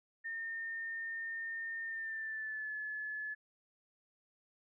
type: tone with pitch glide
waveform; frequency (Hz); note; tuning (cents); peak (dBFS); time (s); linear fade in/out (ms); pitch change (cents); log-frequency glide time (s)
sine; 1820 to 1718.8; A#6 to A6; -42 to -41; -38; 0.24-3.35; 20; -99; 1.84-2.74
effects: none